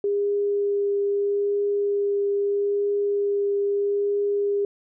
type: tone with vibrato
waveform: sine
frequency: 404.7 Hz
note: G#4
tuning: 45 cents flat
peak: -20 dBFS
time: 0.04-4.65 s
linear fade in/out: 2 ms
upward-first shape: triangle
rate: 0.78 Hz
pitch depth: 10 cents each way
effects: none